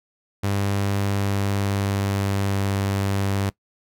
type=tone with pitch glide; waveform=sawtooth; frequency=99.9 to 98.58 Hz; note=G2 to G2; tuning=+33 to +10 cents; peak=-17 dBFS; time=0.43-3.5 s; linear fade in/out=10 ms; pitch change=-23 cents; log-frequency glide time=1.13-2.72 s; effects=noise-tail reverb RT60 0.1 s tail -20 dB re dry

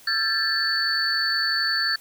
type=tone cluster; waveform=sine; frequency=1348 / 1602 / 1753 / 4477 Hz; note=E6 / G6 / A6 / C#8; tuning=+38 / +37 / -7 / +16 cents; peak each=-32 / -28 / -26 / -23 dBFS; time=0.07-1.96 s; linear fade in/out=5 ms; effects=white hiss -50 dBFS RMS until 2 s

